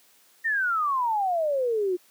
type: exponential sweep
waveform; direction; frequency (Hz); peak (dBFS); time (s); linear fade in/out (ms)
sine; down; 1864.7 to 349.6; -22; 0.44-1.97; 20
effects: white hiss -59 dBFS RMS until 2.1 s + high-pass 200 Hz 12 dB/octave